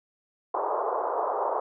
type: band-pass noise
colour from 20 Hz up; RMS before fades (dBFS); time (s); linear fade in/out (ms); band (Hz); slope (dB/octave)
white; -28; 0.54-1.6; 5; 400 to 1100; 48
effects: none